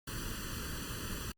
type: noise with comb filter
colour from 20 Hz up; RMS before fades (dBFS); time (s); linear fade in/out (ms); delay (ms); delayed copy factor
pink; -40; 0.07-1.32; 5; 0.67; +0.95
effects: Opus 48 kbps